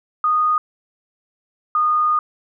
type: tone pair in turn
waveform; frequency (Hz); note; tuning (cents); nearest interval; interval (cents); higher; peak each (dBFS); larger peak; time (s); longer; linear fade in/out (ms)
sine; 1235 / 1227.2; D#6 / D#6; -13 / -24; unison; 11; first; -14; neither; 0.24-0.58 / 1.75-2.19; second; 2
effects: none